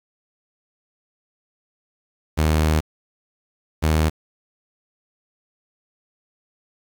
sawtooth tone pair in turn, 77.78 / 78.28 Hz, D#2 / D#2, 0 / +11 cents, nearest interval unison, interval 11 cents, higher second, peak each -12 dBFS, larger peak neither, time 2.37-2.81 / 3.82-4.1 s, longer first, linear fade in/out 20 ms, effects 7-bit

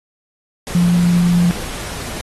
sine tone in noise, 174.61 Hz, F3, in tune, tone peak -10 dBFS, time 0.75-1.51 s, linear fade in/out 0 ms, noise pink, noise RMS -28 dBFS, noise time 0.67-2.21 s, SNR +15 dB, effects AAC 32 kbps

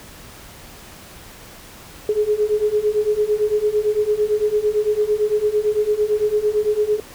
sine beating tone pair, 416.9 / 425.8 Hz, G#4 / G#4, +7 / +43 cents, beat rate 8.9 Hz, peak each -20 / -18 dBFS, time 2.09-7 s, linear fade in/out 2 ms, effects pink hiss -41 dBFS RMS until 7.14 s

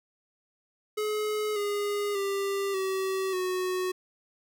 square tone with pitch steps, 425.1 / 410.1 / 395.7 / 381.8 / 368.4 Hz, G#4 / G#4 / G4 / G4 / F#4, +40 / -22 / +16 / -46 / -7 cents, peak -28 dBFS, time 0.97-3.92 s, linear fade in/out 10 ms, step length 590 ms, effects none

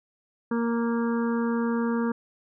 harmonic tone, 233.1 Hz, A#3, in tune, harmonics 1 / 2 / 4 / 5 / 6 / 7, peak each -24 / -30 / -36 / -38 / -40 / -41 dBFS, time 0.51-2.12 s, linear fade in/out 5 ms, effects none

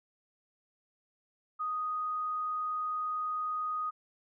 sine tone, 1244.5 Hz, D#6, in tune, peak -31 dBFS, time 1.59-3.91 s, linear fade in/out 20 ms, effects none

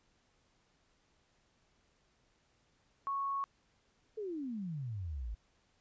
sine tone, 1105 Hz, C#6, 6 cents flat, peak -33 dBFS, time 3.07-3.44 s, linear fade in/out 0 ms
sine exponential sweep, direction down, 450 to 50.3 Hz, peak -37 dBFS, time 4.17-5.35 s, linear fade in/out 10 ms
effects pink hiss -73 dBFS RMS until 5.8 s + resampled to 16000 Hz

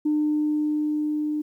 sine tone with level ramp, 301.5 Hz, D4, 46 cents sharp, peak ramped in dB -18 to -23 dBFS, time 0.05-1.42 s, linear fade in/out 10 ms, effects tanh soft clip ceiling -15 dBFS + 10-bit

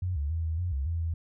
sine tone with pitch steps, 90.8 / 72 / 82.1 / 80.3 / 88.8 / 68.2 / 83.5 / 82.4 Hz, F#2 / D2 / E2 / E2 / F2 / C#2 / E2 / E2, -32 / -34 / -6 / -45 / +29 / -28 / +23 / 0 cents, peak -27 dBFS, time 0.02-1.14 s, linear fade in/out 5 ms, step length 140 ms, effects none

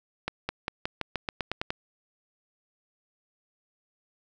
accelerating click train, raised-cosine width 0.3 ms, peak -13 dBFS, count 11, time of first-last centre 0.28-1.705 s, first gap 210 ms, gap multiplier 0.91, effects none

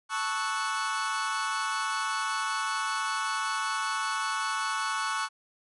40% pulse chord, F# minor seventh, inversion first, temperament equal with one note detuned, 880 / 1108.7 / 1307.9 / 1480 Hz, A5 / C#6 / E6 / F#6, 0 / 0 / -14 / 0 cents, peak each -35 / -31 / -35 / -33 dBFS, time 0.09-5.29 s, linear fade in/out 50 ms, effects resampled to 24000 Hz

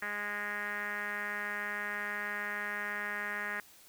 5% pulse tone with low-pass filter, 206.3 Hz, G#3, 11 cents flat, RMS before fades -37 dBFS, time 0.02-3.6 s, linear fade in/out 2 ms, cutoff 1800 Hz, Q 5.8, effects white hiss -58 dBFS RMS until 3.88 s

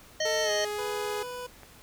harmonic tone, 622.3 Hz, D#5, in tune, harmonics 1 / 3 / 5 / 7 / 9 / 10, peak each -28 / -33 / -35 / -36 / -38 / -38 dBFS, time 0.2-0.65 s, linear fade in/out 5 ms
sawtooth tone with pitch glide, 444.8 to 417.4 Hz, A4 to G#4, +19 to +9 cents, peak -27 dBFS, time 0.25-1.23 s, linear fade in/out 5 ms, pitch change -110 cents, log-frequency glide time 0.43-0.51 s
25% pulse tone, 495.4 Hz, B4, 5 cents sharp, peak -32 dBFS, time 0.78-1.47 s, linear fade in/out 10 ms
click, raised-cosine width 0.5 ms, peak -32 dBFS, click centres 1.633 s
effects pink hiss -53 dBFS RMS until 1.82 s

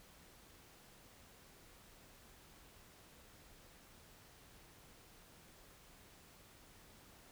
silence, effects pink hiss -62 dBFS RMS until 7.31 s

